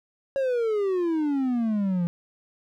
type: exponential sweep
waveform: triangle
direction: down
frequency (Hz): 554.4 to 169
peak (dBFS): -20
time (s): 0.36-2.07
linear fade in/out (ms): 0
effects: none